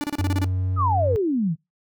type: tone bursts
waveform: 45% pulse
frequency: 291.9 Hz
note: D4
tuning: 10 cents flat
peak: -23 dBFS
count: 8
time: 0.01-0.444 s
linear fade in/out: 0 ms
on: 28 ms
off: 30 ms
type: tone with pitch glide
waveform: triangle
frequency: 92.5 to 93.68 Hz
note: F#2 to F#2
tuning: 0 to +22 cents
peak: -19 dBFS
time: 0.19-1.16 s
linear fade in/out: 0 ms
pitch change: +22 cents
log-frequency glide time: 0.54-1.04 s
type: exponential sweep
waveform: sine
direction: down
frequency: 1318.5 to 146.1 Hz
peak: -19 dBFS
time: 0.76-1.56 s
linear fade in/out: 50 ms
effects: noise-tail reverb RT60 0.2 s tail -22 dB re dry